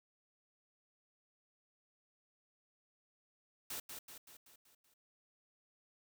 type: noise with echo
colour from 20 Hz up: white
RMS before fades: -43 dBFS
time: 3.7-3.8 s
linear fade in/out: 5 ms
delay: 190 ms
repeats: 6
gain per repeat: -5 dB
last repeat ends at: 4.94 s
effects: none